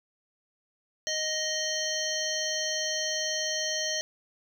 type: harmonic tone with a mistuned harmonic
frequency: 622.3 Hz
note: D#5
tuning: in tune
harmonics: 1 / 3 / 5 / 7 / 9 / 10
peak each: -35 / -35 / -35 / -35 / -35 / -35 dBFS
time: 1.07-4.01 s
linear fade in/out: 0 ms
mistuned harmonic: 7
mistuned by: -31 cents
effects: 9-bit